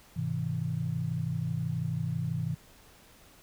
sine chord, Ab augmented, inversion none, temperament just, 103.83 / 129.78 / 162.23 Hz, Ab2 / C3 / E3, 0 / -14 / -27 cents, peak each -36 / -33 / -32 dBFS, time 0.16-2.55 s, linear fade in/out 10 ms, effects pink hiss -57 dBFS RMS until 3.42 s

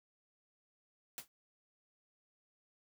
white noise with exponential decay, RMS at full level -40 dBFS, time 1.18-1.28 s, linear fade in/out 0 ms, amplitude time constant 21 ms, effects none

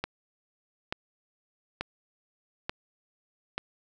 click train, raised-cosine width 0.3 ms, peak -14 dBFS, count 5, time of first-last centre 0.04-3.58 s, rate 1.13 Hz, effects none

